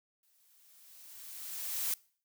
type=noise with exponential growth; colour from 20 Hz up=blue; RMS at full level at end=-32 dBFS; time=0.23-1.94 s; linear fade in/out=2 ms; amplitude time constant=370 ms; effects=noise-tail reverb RT60 0.5 s tail -24 dB re dry